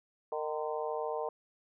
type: harmonic tone with a mistuned harmonic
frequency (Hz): 153.5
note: D#3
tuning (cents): -23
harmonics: 3 / 4 / 5 / 6 / 7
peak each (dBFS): -36 / -38 / -40 / -42 / -43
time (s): 0.32-1.29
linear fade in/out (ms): 2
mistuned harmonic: 7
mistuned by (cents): -74
effects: none